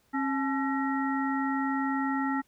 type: harmonic tone with a mistuned harmonic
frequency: 270 Hz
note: C#4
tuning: 45 cents flat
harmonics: 1 / 3 / 5 / 7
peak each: -28 / -33 / -35 / -36 dBFS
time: 0.13-2.42 s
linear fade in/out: 20 ms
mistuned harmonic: 3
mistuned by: +99 cents
effects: pink hiss -68 dBFS RMS until 2.47 s